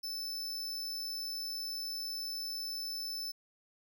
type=tone; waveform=45% pulse; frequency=5274 Hz; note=E8; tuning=in tune; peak=-37 dBFS; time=0.03-3.32 s; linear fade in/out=10 ms; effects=none